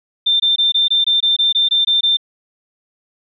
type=tone bursts; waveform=sine; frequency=3581 Hz; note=A7; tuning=30 cents sharp; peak=-11 dBFS; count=12; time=0.26-2.171 s; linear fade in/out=10 ms; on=140 ms; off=21 ms; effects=none